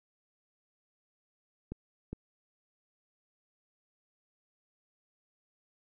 clicks, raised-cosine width 3 ms, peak -25 dBFS, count 2, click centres 1.72 / 2.13 s, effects none

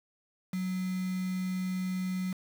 sine tone with quantisation, 185 Hz, F#3, in tune, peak -30 dBFS, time 0.53-2.33 s, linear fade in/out 5 ms, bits 7, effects none

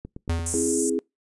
click train, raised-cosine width 3 ms, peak -23 dBFS, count 4, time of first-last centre 0.05-0.393 s, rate 8.75 Hz
square tone with exponential decay, 83.5 Hz, E2, 23 cents sharp, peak -21 dBFS, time 0.29-0.98 s, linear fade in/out 5 ms, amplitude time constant 150 ms
pink band-pass noise, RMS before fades -29 dBFS, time 0.46-0.9 s, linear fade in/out 5 ms, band 6700 to 10000 Hz, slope 48 dB/octave
sine chord, C augmented, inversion none, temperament equal, 261.6 / 329.6 / 415.3 Hz, C4 / E4 / G#4, 0 / 0 / 0 cents, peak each -27 / -27 / -25 dBFS, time 0.54-0.99 s, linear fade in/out 0 ms
effects noise-tail reverb RT60 0.2 s tail -26 dB re dry + resampled to 24000 Hz

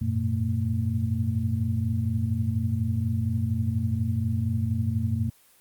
sine tone cluster, 92.6 / 104.3 / 116.8 / 225.7 Hz, F#2 / G#2 / A#2 / A3, +2 / +8 / +4 / +44 cents, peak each -27 / -34 / -27 / -30 dBFS, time 0.01-5.3 s, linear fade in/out 10 ms, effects white hiss -58 dBFS RMS until 5.6 s + Opus 24 kbps

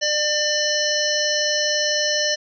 harmonic tone, 598 Hz, D5, 31 cents sharp, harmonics 1 / 3 / 5 / 7 / 9 / 10, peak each -24 / -25 / -27 / -27 / -25 / -26 dBFS, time 0.01-2.36 s, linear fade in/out 20 ms, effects none

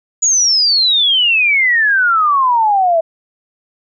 sine exponential sweep, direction down, 6910 to 641 Hz, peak -9 dBFS, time 0.22-3.01 s, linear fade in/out 10 ms, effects none

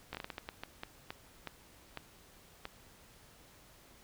slowing click train, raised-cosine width 0.3 ms, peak -24 dBFS, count 14, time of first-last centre 0.13-2.654 s, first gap 17 ms, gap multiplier 1.36, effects pink hiss -60 dBFS RMS until 4.03 s

